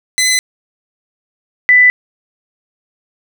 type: tone pair in turn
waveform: 15% pulse / sine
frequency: 2023 / 1990.5 Hz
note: B6 / B6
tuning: +41 / +13 cents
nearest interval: unison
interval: 28 cents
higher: first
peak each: -4 dBFS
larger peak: neither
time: 0.18-0.39 / 1.69-1.9 s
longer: neither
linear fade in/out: 0 ms
effects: none